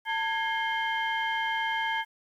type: tone cluster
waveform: sine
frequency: 896 / 1655 / 2133 / 3131 Hz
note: A5 / G#6 / C7 / G7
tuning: +31 / -6 / +33 / -3 cents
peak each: -29 / -31 / -33 / -36 dBFS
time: 0.05-2.05 s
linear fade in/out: 50 ms
effects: tanh soft clip ceiling -18 dBFS + 10-bit